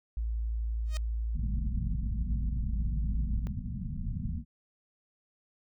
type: tone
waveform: sine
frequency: 56 Hz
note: A1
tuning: 31 cents sharp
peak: -29 dBFS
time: 0.17-3.47 s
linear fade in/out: 0 ms
type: tone with exponential growth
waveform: 5% pulse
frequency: 622.3 Hz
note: D#5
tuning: in tune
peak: -25 dBFS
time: 0.85-0.97 s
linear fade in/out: 1 ms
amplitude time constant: 24 ms
type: low-pass noise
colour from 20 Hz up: pink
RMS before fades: -35 dBFS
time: 1.33-4.45 s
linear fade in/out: 50 ms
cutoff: 240 Hz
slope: 96 dB/octave
effects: none